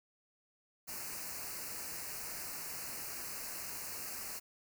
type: band-stop noise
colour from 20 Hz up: white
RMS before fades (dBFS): -43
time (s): 0.87-4.4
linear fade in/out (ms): 20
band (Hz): 2800 to 4200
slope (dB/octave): 96
effects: none